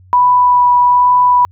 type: tone with vibrato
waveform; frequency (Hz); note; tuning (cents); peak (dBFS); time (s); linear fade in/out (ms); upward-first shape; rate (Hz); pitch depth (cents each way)
sine; 985; B5; -5; -6; 0.13-1.45; 0; sine; 1.2; 10
effects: added 92 Hz sine -40 dBFS peak until 1.51 s